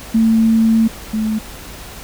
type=tone pair in turn; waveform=sine; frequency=224.2 / 217.6 Hz; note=A3 / A3; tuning=+33 / -19 cents; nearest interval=minor second; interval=52 cents; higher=first; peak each=-9 / -15 dBFS; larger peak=first; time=0.14-0.88 / 1.13-1.39 s; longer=first; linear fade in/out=10 ms; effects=added 50 Hz sine -38 dBFS peak until 2.03 s + pink hiss -34 dBFS RMS until 2.03 s